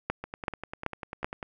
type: two click trains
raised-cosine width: 0.5 ms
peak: -21 / -12 dBFS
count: 13 / 4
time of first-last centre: 0.24-1.428 / 0.1-1.245 s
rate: 10.1 / 2.62 Hz
effects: none